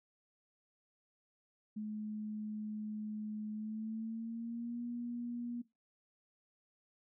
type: tone with pitch glide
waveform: sine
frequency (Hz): 213.2 to 239.3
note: G#3 to A#3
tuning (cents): +46 to +46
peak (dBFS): -38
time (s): 1.76-5.62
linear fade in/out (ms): 10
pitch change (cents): +200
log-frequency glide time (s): 3.52-4.82
effects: noise-tail reverb RT60 0.2 s tail -17 dB re dry